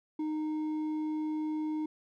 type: tone with hard clipping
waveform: sine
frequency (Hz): 308.6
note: D#4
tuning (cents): -14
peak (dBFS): -32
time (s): 0.19-1.86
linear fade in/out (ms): 5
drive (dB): 4
effects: none